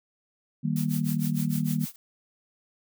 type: chord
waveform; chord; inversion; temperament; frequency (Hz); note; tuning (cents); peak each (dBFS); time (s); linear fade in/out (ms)
sine; Eb major; none; just; 155.56 / 194.45 / 233.3; Eb3 / G3 / Bb3; 0 / -14 / +2; -27 / -30 / -29; 0.63-1.86; 20
type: noise with tremolo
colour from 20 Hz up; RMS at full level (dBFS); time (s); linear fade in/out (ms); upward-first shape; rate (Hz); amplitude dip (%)
blue; -36; 0.76-1.96; 2; sine; 6.6; 95
effects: none